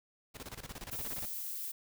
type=noise with tremolo; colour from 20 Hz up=pink; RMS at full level=-44 dBFS; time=0.34-1.27 s; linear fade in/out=20 ms; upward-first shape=square; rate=17 Hz; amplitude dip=80%
type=noise; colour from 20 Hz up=violet; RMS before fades=-40 dBFS; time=0.91-1.72 s; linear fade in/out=10 ms
effects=none